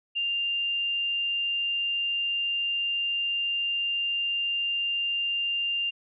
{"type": "tone", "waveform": "sine", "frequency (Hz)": 2794, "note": "F7", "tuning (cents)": 0, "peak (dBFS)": -25, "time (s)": [0.15, 5.91], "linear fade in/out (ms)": 20, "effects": []}